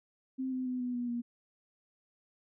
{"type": "tone with pitch steps", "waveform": "sine", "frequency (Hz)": [261.6, 256.8, 252.1, 247.5, 243, 238.5], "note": ["C4", "C4", "B3", "B3", "B3", "A#3"], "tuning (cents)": [0, -32, 36, 4, -28, 40], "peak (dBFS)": -32, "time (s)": [0.38, 1.22], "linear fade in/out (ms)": 20, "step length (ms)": 140, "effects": []}